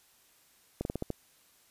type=slowing click train; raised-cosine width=2 ms; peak=-19 dBFS; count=6; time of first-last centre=0.81-1.103 s; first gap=41 ms; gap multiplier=1.18; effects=white hiss -64 dBFS RMS until 1.7 s + resampled to 32000 Hz